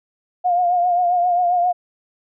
sine tone with vibrato, 710 Hz, F5, 28 cents sharp, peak -14 dBFS, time 0.44-1.73 s, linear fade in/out 20 ms, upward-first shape triangle, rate 7.5 Hz, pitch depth 53 cents each way, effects none

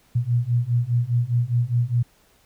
sine beating tone pair, 117.8 / 122.7 Hz, A#2 / B2, +19 / -11 cents, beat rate 4.9 Hz, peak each -22 / -21 dBFS, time 0.15-2.03 s, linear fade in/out 10 ms, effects pink hiss -59 dBFS RMS until 2.45 s

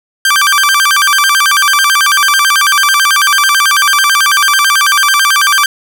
sawtooth tone with vibrato, 1354 Hz, E6, 46 cents sharp, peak -3 dBFS, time 0.25-5.66 s, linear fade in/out 2 ms, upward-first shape square, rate 9.1 Hz, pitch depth 260 cents each way, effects none

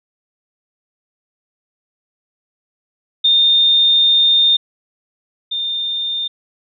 sine tone pair in turn, 3637 / 3619 Hz, A#7 / A7, -43 / +48 cents, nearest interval unison, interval 9 cents, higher first, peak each -9 / -18 dBFS, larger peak first, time 3.24-4.57 / 5.51-6.28 s, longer first, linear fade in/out 10 ms, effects none

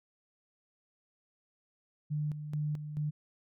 sine tone with tremolo, 150 Hz, D3, 37 cents sharp, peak -30 dBFS, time 2.1-3.11 s, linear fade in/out 20 ms, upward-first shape square, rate 2.3 Hz, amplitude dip 60%, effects none

